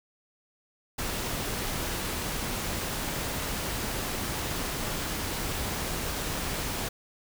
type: noise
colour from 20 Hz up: pink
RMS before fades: -32 dBFS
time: 0.98-6.89 s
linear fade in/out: 10 ms
effects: none